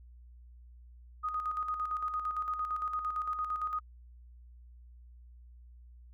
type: tone with tremolo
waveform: sine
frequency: 1244.5 Hz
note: D#6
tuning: in tune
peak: -30 dBFS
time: 1.23-3.8 s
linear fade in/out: 20 ms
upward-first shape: square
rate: 8.8 Hz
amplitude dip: 50%
effects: added 60 Hz sine -51 dBFS peak until 6.13 s